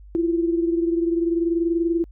sine tone pair together, 334.4 / 354.8 Hz, E4 / F4, +25 / +27 cents, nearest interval minor second, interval 102 cents, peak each -19 / -26 dBFS, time 0.15-2.04 s, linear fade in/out 0 ms, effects added 50 Hz sine -41 dBFS peak until 2.11 s

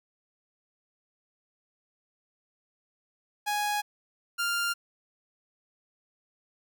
sawtooth tone pair in turn, 830.6 / 1396.9 Hz, G#5 / F6, 0 / 0 cents, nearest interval major sixth, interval 900 cents, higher second, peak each -23 dBFS, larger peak neither, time 3.46-3.82 / 4.38-4.74 s, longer neither, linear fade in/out 20 ms, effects none

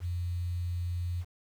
sine tone with quantisation, 87.8 Hz, F2, 10 cents sharp, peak -30 dBFS, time 0-1.25 s, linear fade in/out 50 ms, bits 9, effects none

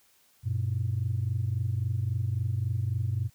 sine tone pair together, 96.33 / 120 Hz, G2 / B2, -30 / -49 cents, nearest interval major third, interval 381 cents, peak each -28 dBFS, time 0.43-3.3 s, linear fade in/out 50 ms, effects tanh soft clip ceiling -20 dBFS + white hiss -64 dBFS RMS until 3.34 s

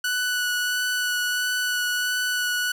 sawtooth tone with vibrato, 1480 Hz, F#6, in tune, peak -19 dBFS, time 0.04-2.72 s, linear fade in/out 5 ms, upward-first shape sine, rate 1.5 Hz, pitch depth 12 cents each way, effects 9-bit

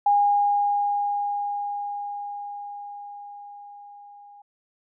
sine tone with level ramp, 816 Hz, G#5, 31 cents flat, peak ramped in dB -15 to -45 dBFS, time 0.06-4.42 s, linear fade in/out 5 ms, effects none

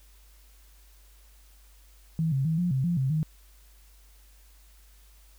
sine tone with pitch steps, 161.6 / 134.8 / 160.7 / 176.6 / 132.1 / 173 / 132.7 / 155.7 Hz, E3 / C#3 / E3 / F3 / C3 / F3 / C3 / D#3, -34 / -48 / -44 / +20 / +17 / -16 / +25 / +2 cents, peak -23 dBFS, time 2.19-3.23 s, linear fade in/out 0 ms, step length 130 ms, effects added 50 Hz sine -53 dBFS peak until 5.38 s + white hiss -61 dBFS RMS until 5.38 s

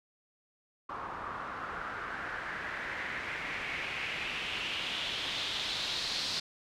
white noise with low-pass filter sweep, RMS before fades -37 dBFS, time 0.89-6.4 s, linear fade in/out 5 ms, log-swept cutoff 1100 to 4500 Hz, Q 3.3, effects none

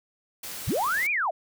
white noise, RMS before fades -37 dBFS, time 0.43-1.07 s, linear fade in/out 5 ms
sine linear two-way sweep, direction up then down, 39.54 to 2489 to 560 Hz, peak -23 dBFS, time 0.67-1.31 s, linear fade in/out 10 ms, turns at 1.11 s
effects none

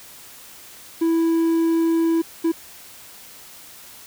triangle tone bursts at uneven times, 329.6 Hz, E4, in tune, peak -14 dBFS, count 2, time 1.01-2.22 / 2.44-2.52 s, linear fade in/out 10 ms, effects white hiss -43 dBFS RMS until 4.06 s

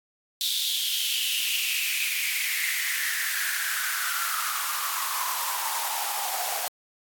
white noise with high-pass filter sweep, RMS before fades -28 dBFS, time 0.41-6.68 s, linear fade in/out 0 ms, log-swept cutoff 3700 to 710 Hz, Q 6.7, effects AAC 64 kbps

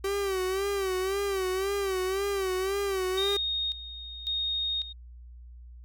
45% pulse tone with vibrato, 385.9 Hz, G4, 27 cents flat, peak -27 dBFS, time 0.04-3.37 s, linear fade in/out 5 ms, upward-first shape sine, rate 1.9 Hz, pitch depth 76 cents each way
sine tone with tremolo, 3714 Hz, A#7, 7 cents flat, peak -27 dBFS, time 3.17-4.93 s, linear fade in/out 10 ms, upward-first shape square, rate 0.91 Hz, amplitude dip 75%
effects added 60 Hz sine -44 dBFS peak until 5.84 s

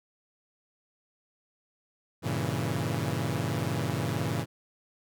sawtooth chord, G diminished seventh, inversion none, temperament equal, 98 / 116.54 / 138.59 / 164.81 Hz, G2 / Bb2 / Db3 / Fb3, 0 / 0 / 0 / 0 cents, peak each -31 / -29 / -29 / -30 dBFS, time 2.22-4.46 s, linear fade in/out 50 ms, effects none

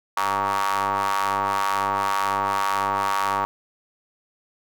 sawtooth ring-modulated tone, 98 Hz, G2, in tune, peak -14 dBFS, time 0.17-3.45 s, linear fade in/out 0 ms, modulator 1030 Hz, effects none

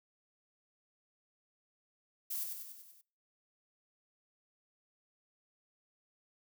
violet noise with echo, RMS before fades -38 dBFS, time 2.3-2.44 s, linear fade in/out 10 ms, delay 96 ms, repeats 6, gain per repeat -4 dB, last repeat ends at 3.016 s, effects noise-tail reverb RT60 0.5 s tail -26 dB re dry

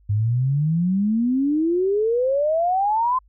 sine exponential sweep, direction up, 100.1 to 1046.5 Hz, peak -17 dBFS, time 0.09-3.19 s, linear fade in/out 10 ms, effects added 50 Hz sine -52 dBFS peak until 3.28 s

